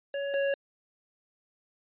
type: tone pair in turn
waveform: square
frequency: 560 / 555.8 Hz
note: C#5 / C#5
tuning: +18 / +4 cents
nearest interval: unison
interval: 14 cents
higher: first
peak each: -31 / -26 dBFS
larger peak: second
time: 0.14-0.34 / 0.34-0.54 s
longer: neither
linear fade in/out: 2 ms
effects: resampled to 8000 Hz